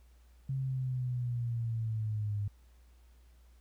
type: linear sweep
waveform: sine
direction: down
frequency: 135.1 to 101.2 Hz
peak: -31 dBFS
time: 0.49-2.48 s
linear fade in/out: 5 ms
effects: added 60 Hz sine -57 dBFS peak until 3.6 s + pink hiss -71 dBFS RMS until 3.6 s